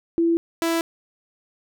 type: tone pair in turn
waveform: sine / sawtooth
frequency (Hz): 334.8 / 331.7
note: E4 / E4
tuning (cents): +27 / +11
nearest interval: unison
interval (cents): 16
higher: first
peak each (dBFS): -16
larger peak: neither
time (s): 0.18-0.37 / 0.62-0.81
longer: neither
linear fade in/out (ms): 0
effects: none